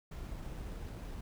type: noise with sample-and-hold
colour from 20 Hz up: brown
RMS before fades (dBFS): -43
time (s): 0.11-1.21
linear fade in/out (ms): 5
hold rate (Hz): 8820
effects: none